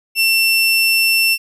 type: tone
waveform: 30% pulse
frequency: 2700 Hz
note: E7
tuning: 41 cents sharp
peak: -9 dBFS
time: 0.15-1.38 s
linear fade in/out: 50 ms
effects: none